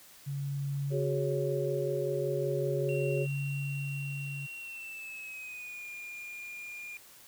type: tone with tremolo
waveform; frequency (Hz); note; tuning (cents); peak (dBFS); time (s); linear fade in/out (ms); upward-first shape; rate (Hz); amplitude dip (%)
sine; 140; C#3; +18; -30; 0.26-4.47; 20; triangle; 0.42; 55
type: chord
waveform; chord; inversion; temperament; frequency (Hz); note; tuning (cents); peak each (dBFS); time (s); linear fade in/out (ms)
sine; F# suspended second; none; equal; 370 / 415.3 / 554.4; F#4 / G#4 / C#5; 0 / 0 / 0; -34; 0.9-3.27; 50
type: tone with pitch glide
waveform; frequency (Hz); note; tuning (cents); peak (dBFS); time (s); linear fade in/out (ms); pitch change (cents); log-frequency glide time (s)
triangle; 2740 to 2413; F7 to D7; -34 to +46; -39; 2.89-6.97; 0; -220; 4.59-5.89
effects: white hiss -55 dBFS RMS until 7.27 s